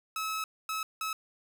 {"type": "tone bursts at uneven times", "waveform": "sawtooth", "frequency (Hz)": 1293, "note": "E6", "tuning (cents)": -34, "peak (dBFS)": -28, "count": 3, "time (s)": [[0.16, 0.44], [0.69, 0.83], [1.01, 1.13]], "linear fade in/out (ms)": 2, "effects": []}